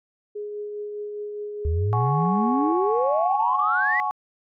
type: tone with tremolo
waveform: sine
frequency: 416.1 Hz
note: G#4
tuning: 3 cents sharp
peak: -28 dBFS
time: 0.35-2.73 s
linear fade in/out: 10 ms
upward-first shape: triangle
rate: 4.9 Hz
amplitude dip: 30%
type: exponential sweep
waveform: sine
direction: up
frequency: 73.42 to 2020 Hz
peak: -20 dBFS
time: 1.65-4 s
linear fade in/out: 0 ms
type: chord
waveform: sine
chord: F# suspended second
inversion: none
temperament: equal with one note detuned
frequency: 740 / 839.8 / 1108.7 Hz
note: F#5 / G#5 / C#6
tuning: 0 / +19 / 0 cents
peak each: -29 / -26 / -26 dBFS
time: 1.93-4.11 s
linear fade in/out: 0 ms
effects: tanh soft clip ceiling -7 dBFS